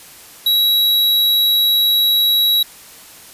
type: tone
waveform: square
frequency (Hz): 3877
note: B7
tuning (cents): -33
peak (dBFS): -12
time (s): 0.46-2.63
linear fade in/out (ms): 5
effects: white hiss -40 dBFS RMS until 3.33 s + resampled to 32000 Hz